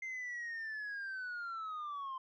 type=linear sweep; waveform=sine; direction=down; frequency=2093 to 1036 Hz; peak=-37 dBFS; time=0.02-2.18 s; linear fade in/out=5 ms; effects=tanh soft clip ceiling -38 dBFS